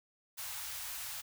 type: band-stop noise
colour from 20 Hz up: white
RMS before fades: -42 dBFS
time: 0.37-1.22 s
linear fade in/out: 20 ms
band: 110 to 710 Hz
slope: 24 dB/octave
effects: none